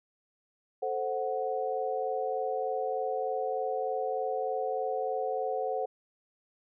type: chord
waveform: sine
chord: F# diminished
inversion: first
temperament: equal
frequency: 440 / 523.3 / 740 Hz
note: A4 / C5 / F#5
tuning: 0 / 0 / 0 cents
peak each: -34 / -33 / -33 dBFS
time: 0.82-5.86 s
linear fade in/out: 10 ms
effects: none